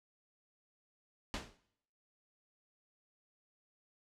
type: noise with exponential decay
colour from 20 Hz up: pink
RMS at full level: -35 dBFS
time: 1.34-1.57 s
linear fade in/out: 0 ms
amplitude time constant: 50 ms
effects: noise-tail reverb RT60 0.7 s tail -18 dB re dry + low-pass 6000 Hz 12 dB/octave